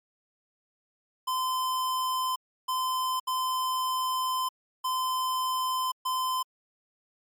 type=tone bursts at uneven times; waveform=square; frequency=1028 Hz; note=C6; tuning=31 cents flat; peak=-27 dBFS; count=5; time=1.27-2.36 / 2.68-3.2 / 3.27-4.49 / 4.84-5.92 / 6.05-6.43 s; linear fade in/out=10 ms; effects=MP3 96 kbps